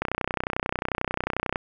click train, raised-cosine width 0.5 ms, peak -10 dBFS, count 49, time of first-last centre 0.02-1.558 s, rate 31.2 Hz, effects none

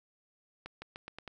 accelerating click train, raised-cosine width 0.3 ms, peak -27 dBFS, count 6, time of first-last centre 0.66-1.277 s, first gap 160 ms, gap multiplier 0.87, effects none

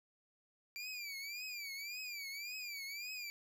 25% pulse tone with vibrato, 2349 Hz, D7, in tune, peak -39 dBFS, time 0.76-3.3 s, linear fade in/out 0 ms, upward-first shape triangle, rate 1.8 Hz, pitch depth 150 cents each way, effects none

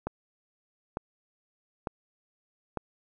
click train, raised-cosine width 1 ms, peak -17 dBFS, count 4, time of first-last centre 0.07-2.773 s, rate 1.11 Hz, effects none

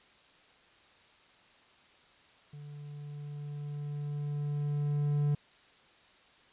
triangle tone with level ramp, 146 Hz, D3, 10 cents flat, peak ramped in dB -42 to -23 dBFS, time 2.53-5.35 s, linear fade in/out 5 ms, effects white hiss -61 dBFS RMS until 6.52 s + resampled to 8000 Hz

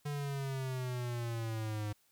square exponential sweep, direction down, 146.83 to 103.83 Hz, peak -36 dBFS, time 0.05-1.93 s, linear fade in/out 10 ms, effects white hiss -71 dBFS RMS until 2.11 s

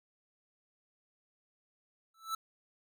square tone with exponential growth, 1318.5 Hz, E6, in tune, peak -31 dBFS, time 2.14-2.35 s, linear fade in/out 5 ms, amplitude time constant 44 ms, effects none

